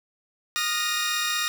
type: tone cluster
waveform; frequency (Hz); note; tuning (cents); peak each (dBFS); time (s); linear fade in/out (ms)
15% pulse; 1232 / 1414 / 1866; D#6 / F6 / A#6; -17 / +21 / +1; -22 / -25 / -21; 0.56-1.48; 0
effects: none